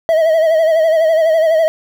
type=tone with vibrato; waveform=triangle; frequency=643 Hz; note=E5; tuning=43 cents flat; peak=-7 dBFS; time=0.09-1.68 s; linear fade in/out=0 ms; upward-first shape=sine; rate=12 Hz; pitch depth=60 cents each way; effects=7-bit